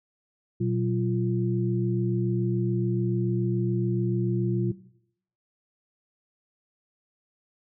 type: tone cluster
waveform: sine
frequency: 121.4 / 188.4 / 346.6 Hz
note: B2 / F#3 / F4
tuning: -29 / +32 / -13 cents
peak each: -26 / -28 / -29 dBFS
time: 0.6-4.72 s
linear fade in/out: 10 ms
effects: noise-tail reverb RT60 0.7 s tail -17 dB re dry